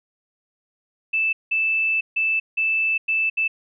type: tone bursts at uneven times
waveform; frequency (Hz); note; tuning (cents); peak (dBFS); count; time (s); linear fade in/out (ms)
sine; 2637; E7; 0; -18; 6; 1.13-1.33 / 1.51-2.01 / 2.16-2.4 / 2.57-2.98 / 3.08-3.3 / 3.37-3.48; 10
effects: none